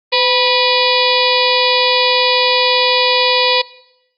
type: harmonic tone with a mistuned harmonic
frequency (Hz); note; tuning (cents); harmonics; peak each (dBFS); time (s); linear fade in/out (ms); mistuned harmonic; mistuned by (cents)
489.1; B4; -17; 1 / 2 / 4 / 5 / 6 / 7 / 8 / 9 / 10; -17 / -18 / -23 / -18 / -23 / -20 / -18 / -20 / -22; 0.12-3.62; 10; 1; +59
effects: noise-tail reverb RT60 0.9 s tail -21 dB re dry + Opus 32 kbps